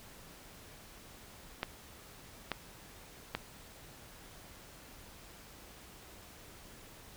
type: clicks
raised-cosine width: 0.3 ms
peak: -17 dBFS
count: 3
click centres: 1.631 / 2.517 / 3.35 s
effects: pink hiss -54 dBFS RMS until 7.16 s